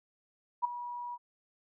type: tone with ADSR envelope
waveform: sine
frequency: 967 Hz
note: B5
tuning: 37 cents flat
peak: -23 dBFS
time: 0.62-1.18 s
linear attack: 26 ms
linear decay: 10 ms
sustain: -14 dB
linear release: 42 ms
effects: none